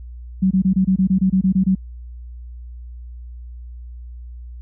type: tone bursts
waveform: sine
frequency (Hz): 188.8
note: F#3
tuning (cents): +35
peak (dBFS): -12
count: 12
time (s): 0.42-1.752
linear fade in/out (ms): 10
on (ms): 89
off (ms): 24
effects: added 60 Hz sine -32 dBFS peak until 4.61 s